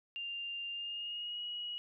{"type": "tone with pitch glide", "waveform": "sine", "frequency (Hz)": [2794, 2906], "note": ["F7", "F#7"], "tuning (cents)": [0, -32], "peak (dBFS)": -38, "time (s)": [0.16, 1.78], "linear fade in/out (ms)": 0, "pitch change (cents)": 68, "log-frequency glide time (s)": [0.71, 1.42], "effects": []}